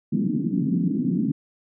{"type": "band-pass noise", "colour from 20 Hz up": "white", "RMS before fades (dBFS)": -23, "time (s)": [0.12, 1.32], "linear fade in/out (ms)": 10, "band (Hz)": [150, 290], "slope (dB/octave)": 48, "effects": []}